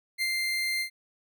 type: tone with ADSR envelope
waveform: 30% pulse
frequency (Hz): 2093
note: C7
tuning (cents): 0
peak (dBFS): -22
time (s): 0.18-0.9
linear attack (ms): 40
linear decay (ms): 42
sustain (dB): -2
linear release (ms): 92
effects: none